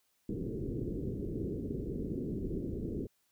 white low-pass noise, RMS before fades -37 dBFS, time 0.29-3.07 s, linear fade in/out 5 ms, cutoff 420 Hz, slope 48 dB/octave, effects white hiss -75 dBFS RMS until 3.31 s

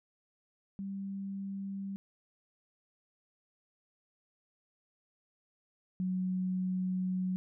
sine tone pair in turn, 196 / 184.81 Hz, G3 / F#3, 0 / -2 cents, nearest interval minor second, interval 102 cents, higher first, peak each -36 / -30 dBFS, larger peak second, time 0.79-1.96 / 6-7.36 s, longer second, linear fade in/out 0 ms, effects none

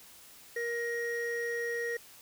triangle tone pair together, 470.7 / 1881.4 Hz, A#4 / A#6, +17 / +15 cents, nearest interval 2 octaves, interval 2398 cents, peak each -32 / -33 dBFS, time 0.56-1.97 s, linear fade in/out 5 ms, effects white hiss -54 dBFS RMS until 2.21 s

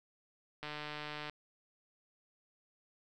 click train, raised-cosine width 0.3 ms, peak -26 dBFS, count 101, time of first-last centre 0.63-1.297 s, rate 150 Hz, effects none

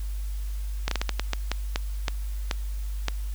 slowing click train, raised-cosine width 0.2 ms, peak -8 dBFS, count 12, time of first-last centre 0.88-3.083 s, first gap 33 ms, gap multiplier 1.33, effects added 50 Hz sine -28 dBFS peak until 3.34 s + white hiss -50 dBFS RMS until 3.34 s

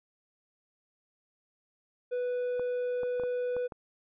triangle tone, 493.9 Hz, B4, in tune, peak -27 dBFS, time 2.11-3.68 s, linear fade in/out 20 ms
clicks, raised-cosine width 1 ms, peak -28 dBFS, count 6, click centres 2.596 / 3.033 / 3.198 / 3.236 / 3.566 / 3.722 s
effects resampled to 8000 Hz

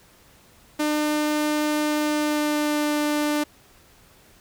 sawtooth tone with pitch glide, 301 to 297.4 Hz, D4 to D4, +43 to +22 cents, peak -17 dBFS, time 0.79-3.44 s, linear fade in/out 10 ms, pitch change -21 cents, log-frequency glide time 1.85-2.98 s, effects pink hiss -54 dBFS RMS until 4.4 s

